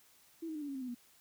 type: tone with pitch steps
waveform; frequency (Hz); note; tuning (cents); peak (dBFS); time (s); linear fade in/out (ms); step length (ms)
sine; 329.6 / 315.3 / 301.5 / 288.4 / 275.9 / 263.9 / 252.4 / 241.4; E4 / D#4 / D4 / D4 / C#4 / C4 / B3 / B3; 0 / +23 / +46 / -31 / -8 / +15 / +38 / -39; -38; 0.42-0.948; 10; 66
effects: white hiss -65 dBFS RMS until 1.2 s